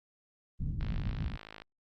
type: low-pass noise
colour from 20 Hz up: pink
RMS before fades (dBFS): -34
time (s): 0.59-1.37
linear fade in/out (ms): 20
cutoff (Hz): 200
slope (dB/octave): 24
type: click train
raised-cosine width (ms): 0.3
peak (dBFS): -29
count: 44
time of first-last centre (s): 0.81-1.62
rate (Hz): 53.1
effects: Opus 24 kbps